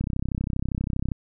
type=click train; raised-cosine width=5 ms; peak=-14 dBFS; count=37; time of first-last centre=0.01-1.118 s; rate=32.5 Hz; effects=none